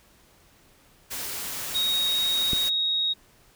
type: noise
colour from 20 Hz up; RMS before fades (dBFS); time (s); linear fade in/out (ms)
white; -33; 1.1-2.7; 20
type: tone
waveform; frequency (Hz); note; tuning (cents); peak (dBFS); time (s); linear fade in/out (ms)
sine; 3768; A#7; +18; -22; 1.74-3.14; 20
type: click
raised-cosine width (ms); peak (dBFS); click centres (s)
3; -16; 2.533
effects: pink hiss -58 dBFS RMS until 3.55 s